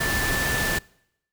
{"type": "tone in noise", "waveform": "sine", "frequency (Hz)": 1760, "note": "A6", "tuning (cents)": 0, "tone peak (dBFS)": -25, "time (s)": [0, 0.79], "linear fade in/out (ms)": 10, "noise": "pink", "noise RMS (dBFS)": -26, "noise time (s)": [0, 0.79], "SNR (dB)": -2, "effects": ["noise-tail reverb RT60 0.8 s tail -25 dB re dry"]}